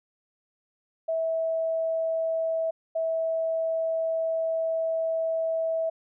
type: tone pair in turn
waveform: sine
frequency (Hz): 651 / 651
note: E5 / E5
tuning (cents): -22 / -22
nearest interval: unison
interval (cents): 0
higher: neither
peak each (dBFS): -24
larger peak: neither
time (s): 1.08-2.71 / 2.95-5.9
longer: second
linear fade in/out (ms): 10
effects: none